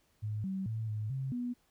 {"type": "tone with pitch steps", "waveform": "sine", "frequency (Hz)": [106.4, 191.3, 111.3, 107.1, 133.5, 244.3], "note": ["G#2", "G3", "A2", "A2", "C3", "B3"], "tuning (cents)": [42, -42, 20, -46, 35, -19], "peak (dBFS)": -33, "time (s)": [0.22, 1.54], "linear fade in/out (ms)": 20, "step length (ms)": 220, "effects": ["pink hiss -72 dBFS RMS until 1.7 s"]}